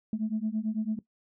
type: beating tone pair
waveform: sine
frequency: 212.9 / 221.9 Hz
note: G#3 / A3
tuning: +43 / +15 cents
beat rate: 9 Hz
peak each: -30 dBFS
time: 0.13-0.99 s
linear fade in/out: 2 ms
effects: noise-tail reverb RT60 0.1 s tail -17 dB re dry + tanh soft clip ceiling -21 dBFS